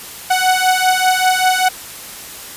sawtooth beating tone pair, 740 / 745.1 Hz, F#5 / F#5, 0 / +12 cents, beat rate 5.1 Hz, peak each -11 dBFS, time 0.3-1.69 s, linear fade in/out 10 ms, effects white hiss -32 dBFS RMS until 2.56 s + resampled to 32000 Hz

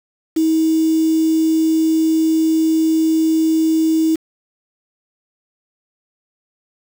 sine tone with quantisation, 320 Hz, D#4, 49 cents sharp, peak -12 dBFS, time 0.36-4.16 s, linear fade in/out 10 ms, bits 5, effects none

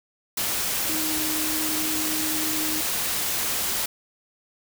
sine tone in noise, 311.1 Hz, D#4, in tune, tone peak -30 dBFS, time 0.89-2.81 s, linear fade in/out 5 ms, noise white, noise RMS -26 dBFS, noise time 0.37-3.86 s, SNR -7 dB, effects none

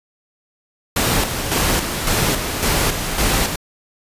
pink noise with tremolo, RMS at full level -17 dBFS, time 0.96-3.56 s, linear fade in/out 5 ms, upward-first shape square, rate 1.8 Hz, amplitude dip 50%, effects resampled to 32000 Hz

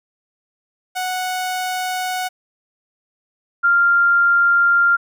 sawtooth / sine tone pair in turn, 738 / 1393.2 Hz, F#5 / F6, -5 / -5 cents, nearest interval major seventh, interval 1100 cents, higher second, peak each -17 / -11 dBFS, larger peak second, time 0.95-2.29 / 3.63-4.97 s, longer neither, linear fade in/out 20 ms, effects none

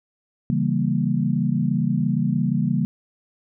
sine chord, C# diminished seventh, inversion none, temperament equal, 138.59 / 164.81 / 196 / 233.1 Hz, C#3 / E3 / G3 / Bb3, 0 / 0 / 0 / 0 cents, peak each -24 dBFS, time 0.5-2.85 s, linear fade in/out 0 ms, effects none

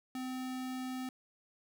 square tone, 256.9 Hz, C4, 32 cents flat, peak -38 dBFS, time 0.15-1.09 s, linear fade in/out 2 ms, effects none

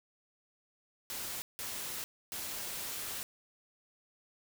white noise bursts at uneven times, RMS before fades -40 dBFS, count 3, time 1.1-1.42 / 1.59-2.04 / 2.32-3.23 s, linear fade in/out 0 ms, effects none

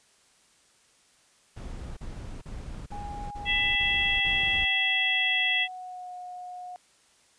brown noise bursts, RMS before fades -38 dBFS, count 7, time 1.56-4.652 s, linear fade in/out 10 ms, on 410 ms, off 37 ms
sine tone with pitch glide, 821 to 723 Hz, G#5 to F#5, -20 to -40 cents, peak -37 dBFS, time 2.92-6.76 s, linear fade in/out 0 ms, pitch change -220 cents, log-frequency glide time 3.57-6.14 s
harmonic tone, 664 Hz, E5, 12 cents sharp, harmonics 3 / 4 / 5, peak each -27 / -27 / -27 dBFS, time 3.45-5.68 s, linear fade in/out 50 ms
effects white hiss -62 dBFS RMS until 7.38 s + resampled to 22050 Hz

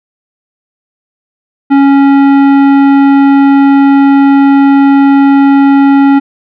triangle tone with tanh clipping, 277.2 Hz, C#4, in tune, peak -4 dBFS, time 1.7-6.2 s, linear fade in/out 20 ms, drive 18 dB, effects none

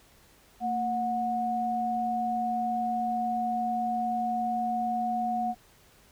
sine tone pair together, 227.2 / 730 Hz, A#3 / F#5, -44 / -24 cents, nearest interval octave + minor sixth, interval 2020 cents, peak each -33 / -27 dBFS, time 0.6-5.55 s, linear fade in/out 50 ms, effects pink hiss -59 dBFS RMS until 6.11 s

